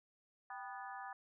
harmonic tone with a mistuned harmonic, 246.1 Hz, B3, 6 cents flat, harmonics 3 / 4 / 5 / 6 / 7, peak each -48 / -51 / -52 / -55 / -53 dBFS, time 0.5-1.13 s, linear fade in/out 2 ms, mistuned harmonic 3, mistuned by +97 cents, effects none

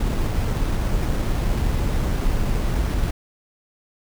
brown noise with sample-and-hold, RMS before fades -21 dBFS, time 0-3.11 s, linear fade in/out 5 ms, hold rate 7350 Hz, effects none

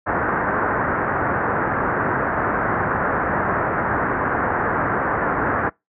white low-pass noise, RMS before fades -21 dBFS, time 0.06-5.7 s, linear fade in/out 20 ms, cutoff 1700 Hz, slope 48 dB/octave, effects noise-tail reverb RT60 0.2 s tail -25 dB re dry + high-pass 60 Hz 12 dB/octave

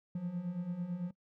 triangle beating tone pair, 170 / 179 Hz, F3 / F3, -46 / +43 cents, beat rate 9 Hz, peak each -40 / -34 dBFS, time 0.15-1.11 s, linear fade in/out 5 ms, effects noise-tail reverb RT60 0.1 s tail -21 dB re dry

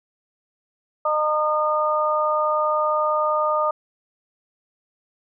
harmonic tone, 305.1 Hz, D#4, 34 cents flat, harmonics 2 / 3 / 4, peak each -22 / -26 / -21 dBFS, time 1.05-3.71 s, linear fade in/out 5 ms, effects none

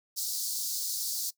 pink high-pass noise, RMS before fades -33 dBFS, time 0.16-1.31 s, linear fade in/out 20 ms, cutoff 4300 Hz, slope 48 dB/octave, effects noise-tail reverb RT60 0.1 s tail -20 dB re dry

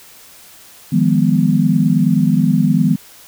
sine chord, F half-diminished seventh, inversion third, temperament equal with one note detuned, 155.56 / 174.61 / 204.2 / 246.9 Hz, Eb3 / F3 / Ab3 / Cb4, 0 / 0 / -29 / 0 cents, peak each -16 dBFS, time 0.92-2.96 s, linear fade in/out 10 ms, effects white hiss -42 dBFS RMS until 3.27 s

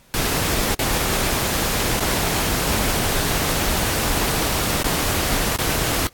pink noise with dropouts, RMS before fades -21 dBFS, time 0.14-6.07 s, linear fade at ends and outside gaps 0 ms, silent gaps 0.745-0.792 / 1.996-2.005 / 4.826-4.843 / 5.563-5.587 s, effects pink hiss -53 dBFS RMS until 6.13 s + AAC 64 kbps

